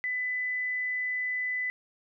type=tone; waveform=sine; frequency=2000 Hz; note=B6; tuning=21 cents sharp; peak=-28 dBFS; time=0.04-1.7 s; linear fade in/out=0 ms; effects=none